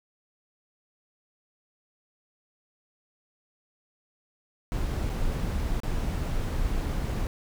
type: noise with dropouts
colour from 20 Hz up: brown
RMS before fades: -28 dBFS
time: 4.72-7.27 s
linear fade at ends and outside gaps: 0 ms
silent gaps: 5.093-5.098 / 5.802-5.834 s
effects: none